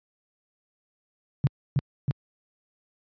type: tone with echo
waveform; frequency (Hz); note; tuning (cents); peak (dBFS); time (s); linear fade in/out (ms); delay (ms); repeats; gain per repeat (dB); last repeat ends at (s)
sine; 138.2; C#3; -5; -16; 1.44-1.47; 0; 320; 2; -2; 2.11
effects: high-pass 80 Hz 12 dB/octave + resampled to 11025 Hz